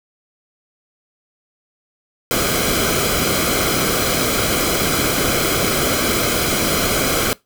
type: noise with comb filter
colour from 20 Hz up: pink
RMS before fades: -18 dBFS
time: 2.31-7.33 s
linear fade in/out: 0 ms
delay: 1.1 ms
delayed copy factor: -0.65
effects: noise-tail reverb RT60 0.2 s tail -22 dB re dry